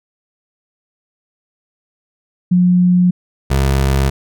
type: tone pair in turn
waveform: sine / 25% pulse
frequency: 179.3 / 67.61 Hz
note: F3 / C#2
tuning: +46 / -43 cents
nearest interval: octave + perfect fourth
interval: 1689 cents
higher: first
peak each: -8 dBFS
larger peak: neither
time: 2.51-3.11 / 3.5-4.1 s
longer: neither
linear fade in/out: 10 ms
effects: none